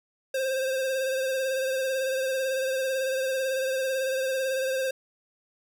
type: tone with vibrato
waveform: square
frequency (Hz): 527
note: C5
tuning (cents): +12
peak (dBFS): -26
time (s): 0.34-4.91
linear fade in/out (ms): 5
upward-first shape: triangle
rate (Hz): 18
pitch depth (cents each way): 41
effects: none